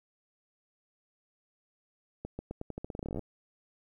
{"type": "accelerating click train", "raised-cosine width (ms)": 2, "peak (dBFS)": -24, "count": 20, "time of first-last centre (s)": [2.25, 3.193], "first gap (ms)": 140, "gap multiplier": 0.86, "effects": ["11-bit"]}